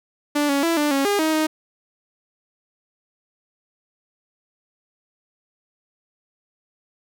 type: tone with pitch steps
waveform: sawtooth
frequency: 293 / 279.8 / 333.5 / 295.6 / 275 / 406.4 / 315.3 / 311.7 Hz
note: D4 / C#4 / E4 / D4 / C#4 / G#4 / D#4 / D#4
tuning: -4 / +16 / +20 / +11 / -14 / -38 / +23 / +3 cents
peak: -14 dBFS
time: 0.35-1.47 s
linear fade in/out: 10 ms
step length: 140 ms
effects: none